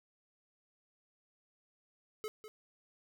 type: tone with echo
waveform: square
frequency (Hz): 430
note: A4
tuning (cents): -40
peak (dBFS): -38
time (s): 2.24-2.28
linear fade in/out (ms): 0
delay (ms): 200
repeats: 1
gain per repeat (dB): -10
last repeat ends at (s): 2.48
effects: none